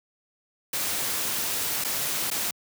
white noise with dropouts, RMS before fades -28 dBFS, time 0.73-2.51 s, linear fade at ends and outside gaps 5 ms, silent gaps 1.841-1.846 / 2.303-2.312 s, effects high-pass 80 Hz 12 dB/octave

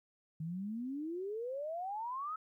sine exponential sweep, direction up, 153.8 to 1310 Hz, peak -37 dBFS, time 0.4-2.36 s, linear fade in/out 5 ms, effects 13-bit

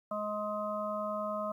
harmonic tone, 210 Hz, G#3, 19 cents sharp, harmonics 1 / 3 / 5 / 6, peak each -41 / -35 / -40 / -39 dBFS, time 0.11-1.52 s, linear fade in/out 5 ms, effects 11-bit

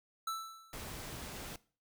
square tone with exponential decay, 1322 Hz, E6, 5 cents sharp, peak -34 dBFS, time 0.27-0.92 s, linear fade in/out 5 ms, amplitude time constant 140 ms
pink noise, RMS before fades -45 dBFS, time 0.73-1.56 s, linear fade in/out 2 ms
effects noise-tail reverb RT60 0.4 s tail -20 dB re dry

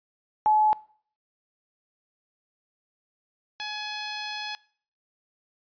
sine / 5% pulse tone pair in turn, 856 / 843.7 Hz, A5 / G#5, -48 / +27 cents, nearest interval unison, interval 25 cents, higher first, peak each -17 dBFS, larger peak neither, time 0.46-0.73 / 3.6-4.55 s, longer second, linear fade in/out 0 ms, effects noise-tail reverb RT60 0.5 s tail -22 dB re dry + resampled to 11025 Hz

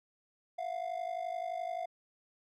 triangle ring-modulated tone, 698.5 Hz, F5, in tune, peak -30 dBFS, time 0.58-1.86 s, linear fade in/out 10 ms, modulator 25.8 Hz, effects none

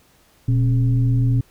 sine tone with frequency modulation, 120 Hz, B2, 49 cents flat, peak -14 dBFS, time 0.48-1.41 s, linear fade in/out 5 ms, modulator 152 Hz, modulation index 0.51, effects pink hiss -56 dBFS RMS until 1.5 s

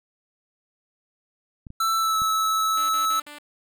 clicks, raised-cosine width 5 ms, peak -27 dBFS, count 3, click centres 1.668 / 1.704 / 2.219 s
square tone with pitch glide, 1329 to 1303.2 Hz, E6 to E6, +14 to -20 cents, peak -21 dBFS, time 1.8-3.2 s, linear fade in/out 5 ms, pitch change -34 cents, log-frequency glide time 1.97-2.18 s
5% pulse tone bursts, 294.3 Hz, D4, 4 cents sharp, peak -28 dBFS, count 4, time 2.77-3.385 s, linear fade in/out 2 ms, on 120 ms, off 45 ms
effects none

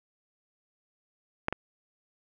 clicks, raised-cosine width 0.5 ms, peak -11 / -15 dBFS, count 2, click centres 1.484 / 1.526 s, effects none

